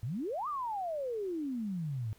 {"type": "exponential two-way sweep", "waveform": "sine", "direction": "up then down", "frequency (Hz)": [102.5, 1244.5, 102.5], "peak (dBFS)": -33, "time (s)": [0.03, 2.13], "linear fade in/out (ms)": 0, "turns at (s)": 0.48, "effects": ["pink hiss -64 dBFS RMS until 2.18 s"]}